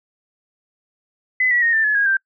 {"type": "tone with pitch steps", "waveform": "sine", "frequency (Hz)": [2018, 1935.8, 1856.9, 1781.3, 1708.7, 1639.1, 1572.4], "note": ["B6", "B6", "A#6", "A6", "G#6", "G#6", "G6"], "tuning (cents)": [37, -35, -7, 21, 49, -23, 5], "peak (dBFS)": -14, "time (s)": [1.4, 2.17], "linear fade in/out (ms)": 5, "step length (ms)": 110, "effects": ["noise-tail reverb RT60 0.1 s tail -26 dB re dry"]}